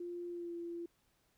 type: tone with pitch glide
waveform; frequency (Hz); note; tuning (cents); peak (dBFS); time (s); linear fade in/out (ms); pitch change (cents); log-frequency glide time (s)
sine; 349.2 to 341.6; F4 to F4; 0 to -38; -40; 0-0.86; 5; -38; 0.29-0.54
effects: pink hiss -75 dBFS RMS until 1.37 s